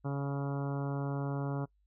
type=harmonic tone; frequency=140 Hz; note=C#3; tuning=18 cents sharp; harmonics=1 / 2 / 3 / 4 / 5 / 6 / 7 / 8 / 9 / 10; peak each=-33 / -39 / -43 / -45 / -47 / -49 / -50 / -51 / -52 / -53 dBFS; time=0.04-1.66 s; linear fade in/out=20 ms; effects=noise-tail reverb RT60 0.1 s tail -23 dB re dry + added 50 Hz sine -68 dBFS peak until 1.86 s